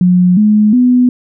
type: tone with pitch steps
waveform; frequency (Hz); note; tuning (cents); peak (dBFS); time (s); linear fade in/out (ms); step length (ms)
sine; 180 / 211.6 / 248.7; F#3 / G#3 / B3; -47 / +33 / +12; -5; 0.01-1.09; 2; 360
effects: none